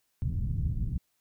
white low-pass noise, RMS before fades -30 dBFS, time 0.22-0.98 s, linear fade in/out 0 ms, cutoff 140 Hz, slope 24 dB/octave, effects white hiss -75 dBFS RMS until 1.2 s

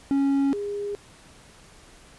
triangle / sine tone pair in turn, 276.6 / 407.8 Hz, C#4 / G#4, -4 / -32 cents, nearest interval perfect fifth, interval 672 cents, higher second, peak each -17 / -27 dBFS, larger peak first, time 0.11-0.53 / 0.53-0.95 s, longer neither, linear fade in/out 0 ms, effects pink hiss -51 dBFS RMS until 2.18 s + resampled to 24000 Hz

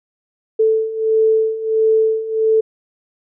sine beating tone pair, 440 / 441.5 Hz, A4 / A4, 0 / +6 cents, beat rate 1.5 Hz, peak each -18 / -14 dBFS, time 0.59-2.61 s, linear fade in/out 10 ms, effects none

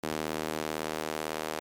sawtooth tone with high-pass filter sweep, 78 Hz, D#2, 5 cents sharp, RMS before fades -34 dBFS, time 0.03-1.6 s, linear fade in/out 10 ms, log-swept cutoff 300 to 480 Hz, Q 0.98, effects MP3 96 kbps

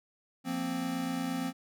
square chord, F suspended fourth, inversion none, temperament equal, 174.61 / 233.1 / 261.6 Hz, F3 / Bb3 / C4, 0 / 0 / 0 cents, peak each -39 / -39 / -34 dBFS, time 0.44-1.53 s, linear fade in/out 50 ms, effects none

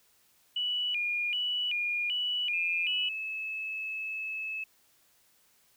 sine tone with vibrato, 2676 Hz, E7, 25 cents sharp, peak -28 dBFS, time 0.56-3.09 s, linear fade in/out 5 ms, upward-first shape square, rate 1.3 Hz, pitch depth 170 cents each way
sine tone, 2599 Hz, E7, 25 cents flat, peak -33 dBFS, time 2.53-4.64 s, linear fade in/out 5 ms
effects white hiss -66 dBFS RMS until 5.76 s

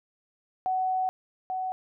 sine tone pair in turn, 748 / 748 Hz, F#5 / F#5, +19 / +19 cents, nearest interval unison, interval 0 cents, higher neither, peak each -24 / -28 dBFS, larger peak first, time 0.66-1.09 / 1.5-1.72 s, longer first, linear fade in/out 0 ms, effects none

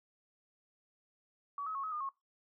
sine tone with pitch steps, 1136 / 1278 / 1099 / 1276 / 1215 / 1089 Hz, C#6 / D#6 / C#6 / D#6 / D#6 / C#6, +42 / +46 / -15 / +43 / -42 / -31 cents, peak -36 dBFS, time 1.58-2.09 s, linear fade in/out 2 ms, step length 85 ms, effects noise-tail reverb RT60 0.2 s tail -20 dB re dry

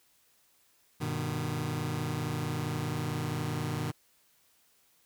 sawtooth chord, G augmented, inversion none, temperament just, 98 / 122.5 / 153.12 Hz, G2 / B2 / D#3, 0 / -14 / -27 cents, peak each -35 / -31 / -30 dBFS, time 1-3.92 s, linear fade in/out 20 ms, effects white hiss -67 dBFS RMS until 5.05 s

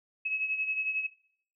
sine beating tone pair, 2571 / 2582 Hz, E7 / E7, -44 / -37 cents, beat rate 11 Hz, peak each -30 / -36 dBFS, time 0.25-1.07 s, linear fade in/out 10 ms, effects noise-tail reverb RT60 0.6 s tail -19 dB re dry

